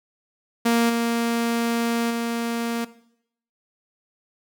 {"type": "tone with level steps", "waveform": "sawtooth", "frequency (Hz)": 233.1, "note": "A#3", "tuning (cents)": 0, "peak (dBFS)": [-13, -17, -20], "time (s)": [0.65, 2.85], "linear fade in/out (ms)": 10, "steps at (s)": [0.89, 2.1], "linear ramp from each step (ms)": 10, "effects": ["noise-tail reverb RT60 0.7 s tail -17 dB re dry"]}